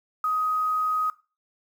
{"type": "tone with quantisation", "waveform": "sine", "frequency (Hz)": 1256, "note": "D#6", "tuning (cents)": 16, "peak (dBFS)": -22, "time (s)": [0.24, 1.1], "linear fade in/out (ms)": 2, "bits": 8, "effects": ["noise-tail reverb RT60 0.3 s tail -17 dB re dry"]}